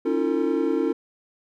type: tone cluster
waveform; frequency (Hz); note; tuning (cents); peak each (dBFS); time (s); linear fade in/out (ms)
triangle; 276.3 / 317.3 / 347.7 / 451.6; C#4 / D#4 / F4 / A4; -6 / +34 / -8 / +45; -24; 0.05-0.93; 10
effects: none